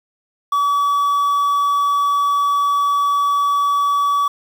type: tone with quantisation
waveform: triangle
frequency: 1142 Hz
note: D6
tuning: 49 cents flat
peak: -12 dBFS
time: 0.52-4.28 s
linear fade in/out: 5 ms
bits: 7
effects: none